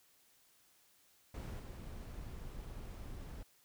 brown noise with level steps, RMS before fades -43 / -47 dBFS, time 1.34-3.43 s, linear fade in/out 5 ms, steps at 1.59 s, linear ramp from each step 5 ms, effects white hiss -69 dBFS RMS until 3.64 s

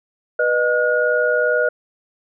sine tone cluster, 490.9 / 613 / 1441 Hz, B4 / D#5 / F#6, -10 / -26 / -46 cents, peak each -19 dBFS, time 0.39-1.69 s, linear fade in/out 5 ms, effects none

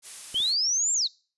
blue noise, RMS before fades -38 dBFS, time 0.02-0.55 s, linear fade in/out 50 ms
sine linear two-way sweep, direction up then down, 2957 to 7520 to 3558 Hz, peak -22 dBFS, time 0.34-1.08 s, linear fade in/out 20 ms, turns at 0.93 s
clicks, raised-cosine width 2 ms, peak -31 / -35 dBFS, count 2, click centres 0.344 / 0.403 s
effects noise-tail reverb RT60 0.4 s tail -25 dB re dry + resampled to 24000 Hz

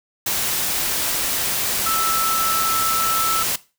sine tone in noise, 1318.5 Hz, E6, in tune, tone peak -20 dBFS, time 1.86-3.43 s, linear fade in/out 5 ms, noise white, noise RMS -22 dBFS, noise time 0.26-3.56 s, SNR -1 dB, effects noise-tail reverb RT60 0.3 s tail -18 dB re dry

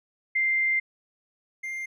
sine / triangle tone pair in turn, 2093 / 2104 Hz, C7 / C7, 0 / +9 cents, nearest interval unison, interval 9 cents, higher second, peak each -21 / -29 dBFS, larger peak first, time 0.35-0.8 / 1.63-1.86 s, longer first, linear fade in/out 10 ms, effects none

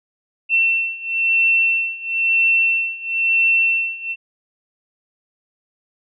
sine beating tone pair, 2696 / 2697 Hz, E7 / E7, +38 / +39 cents, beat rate 1 Hz, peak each -19 / -17 dBFS, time 0.49-4.16 s, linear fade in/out 50 ms, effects none

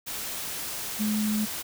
sine tone in noise, 213 Hz, G#3, 44 cents sharp, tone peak -24 dBFS, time 0.99-1.46 s, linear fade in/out 20 ms, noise white, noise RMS -34 dBFS, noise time 0.06-1.63 s, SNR +7 dB, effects none

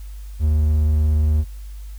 triangle tone, 76.4 Hz, D#2, 31 cents flat, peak -12 dBFS, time 0.39-1.45 s, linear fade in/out 50 ms, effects added 50 Hz sine -31 dBFS peak until 1.98 s + white hiss -52 dBFS RMS until 1.98 s

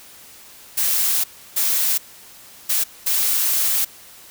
blue noise bursts at uneven times, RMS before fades -19 dBFS, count 4, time 0.77-1.24 / 1.56-1.98 / 2.69-2.84 / 3.06-3.85 s, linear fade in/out 10 ms, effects white hiss -44 dBFS RMS until 4.3 s

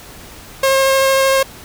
sawtooth tone with vibrato, 537 Hz, C5, 45 cents sharp, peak -7 dBFS, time 0.63-1.43 s, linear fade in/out 5 ms, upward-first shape triangle, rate 13 Hz, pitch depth 11 cents each way, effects pink hiss -37 dBFS RMS until 1.64 s

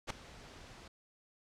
pink noise with ADSR envelope, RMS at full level -35 dBFS, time 0.07-0.88 s, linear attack 33 ms, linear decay 5 ms, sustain -18 dB, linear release 4 ms, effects low-pass 6000 Hz 12 dB/octave

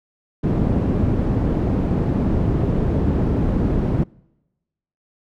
white low-pass noise, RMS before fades -19 dBFS, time 0.43-4.04 s, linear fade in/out 10 ms, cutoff 230 Hz, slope 12 dB/octave, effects noise-tail reverb RT60 1.0 s tail -26 dB re dry

